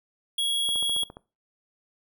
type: tone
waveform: square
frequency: 3322 Hz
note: G#7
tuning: in tune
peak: -24 dBFS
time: 0.38-1.04 s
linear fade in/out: 5 ms
type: click train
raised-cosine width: 1 ms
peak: -27 dBFS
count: 8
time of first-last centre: 0.69-1.169 s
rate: 14.6 Hz
effects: noise-tail reverb RT60 0.3 s tail -20 dB re dry